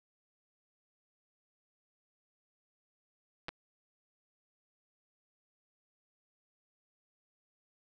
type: clicks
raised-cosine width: 0.3 ms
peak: -23 dBFS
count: 2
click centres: 3.484 / 3.49 s
effects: none